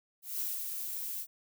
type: noise with ADSR envelope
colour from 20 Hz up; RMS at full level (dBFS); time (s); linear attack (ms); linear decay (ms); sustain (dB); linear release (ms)
violet; -34; 0.22-1.27; 180; 210; -4; 63
effects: none